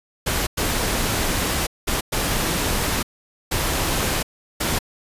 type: noise bursts at uneven times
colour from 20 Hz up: pink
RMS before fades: -22 dBFS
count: 6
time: 0.26-0.47 / 0.57-1.67 / 1.87-2.01 / 2.12-3.03 / 3.51-4.23 / 4.6-4.79 s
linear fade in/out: 10 ms
effects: resampled to 32000 Hz